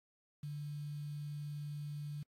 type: tone with quantisation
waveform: sine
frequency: 146.83 Hz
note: D3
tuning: in tune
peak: -40 dBFS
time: 0.43-2.23 s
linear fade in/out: 5 ms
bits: 10
effects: AAC 48 kbps